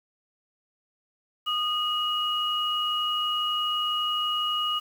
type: tone pair together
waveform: sine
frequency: 1233 / 2897 Hz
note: D#6 / F#7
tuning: -16 / -37 cents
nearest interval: octave + minor third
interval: 1479 cents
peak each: -28 / -26 dBFS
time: 1.46-4.8 s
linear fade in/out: 20 ms
effects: 8-bit